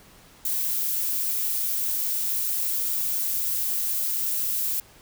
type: noise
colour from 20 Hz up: violet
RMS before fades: -26 dBFS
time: 0.45-4.8 s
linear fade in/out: 2 ms
effects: pink hiss -52 dBFS RMS until 5.01 s